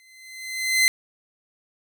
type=tone with exponential growth; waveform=sawtooth; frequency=2058 Hz; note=C7; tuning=29 cents flat; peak=-10 dBFS; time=0-0.88 s; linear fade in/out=0 ms; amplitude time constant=190 ms; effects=none